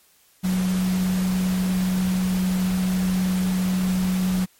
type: tone in noise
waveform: sine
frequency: 185 Hz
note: F#3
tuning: in tune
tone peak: -19 dBFS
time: 0.43-4.46 s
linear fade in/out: 20 ms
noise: pink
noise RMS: -33 dBFS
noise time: 0.43-4.46 s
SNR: +11 dB
effects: white hiss -58 dBFS RMS until 4.59 s + MP3 64 kbps